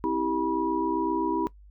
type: tone cluster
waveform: sine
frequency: 263.4 / 325.6 / 393.4 / 971 Hz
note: C4 / E4 / G4 / B5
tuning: +12 / -21 / +6 / -30 cents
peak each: -33 / -27 / -31 / -29 dBFS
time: 0.04-1.47 s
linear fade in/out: 0 ms
effects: noise-tail reverb RT60 0.1 s tail -19 dB re dry + added 50 Hz sine -48 dBFS peak until 1.7 s